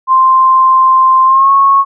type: tone with pitch glide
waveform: sine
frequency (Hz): 1046.5 to 1099.2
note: C6 to C#6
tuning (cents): 0 to -15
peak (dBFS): -4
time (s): 0.07-1.85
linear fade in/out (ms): 50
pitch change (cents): +85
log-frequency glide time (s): 1.25-1.51
effects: none